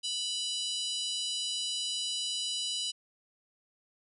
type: harmonic tone with a mistuned harmonic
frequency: 987.8 Hz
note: B5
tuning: in tune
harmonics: 3 / 4 / 5 / 6 / 7 / 8 / 9 / 10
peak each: -35 / -37 / -39 / -46 / -44 / -46 / -45 / -47 dBFS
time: 0.03-2.92 s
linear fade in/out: 20 ms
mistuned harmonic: 6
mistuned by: -49 cents
effects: none